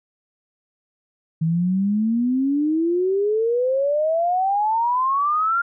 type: exponential sweep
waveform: sine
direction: up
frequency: 158.2 to 1409 Hz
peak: -17 dBFS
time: 1.41-5.62 s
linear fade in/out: 10 ms
effects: none